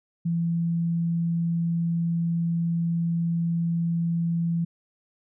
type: tone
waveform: sine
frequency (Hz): 168.3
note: E3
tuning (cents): +36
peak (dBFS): -22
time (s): 0.25-4.65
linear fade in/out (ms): 10
effects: none